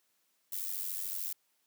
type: noise with amplitude modulation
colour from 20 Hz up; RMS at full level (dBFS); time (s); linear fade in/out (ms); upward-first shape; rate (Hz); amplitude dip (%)
violet; -34; 0.52-1.33; 5; sine; 93.7; 75
effects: white hiss -75 dBFS RMS until 1.66 s + high-pass 150 Hz 12 dB/octave